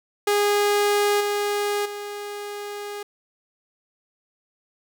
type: tone with level steps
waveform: sawtooth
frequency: 410.9 Hz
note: G#4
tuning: 18 cents flat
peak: -14 / -18 / -27 dBFS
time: 0.27-3.03 s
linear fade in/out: 5 ms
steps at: 1.2 / 1.85 s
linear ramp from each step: 10 ms
effects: none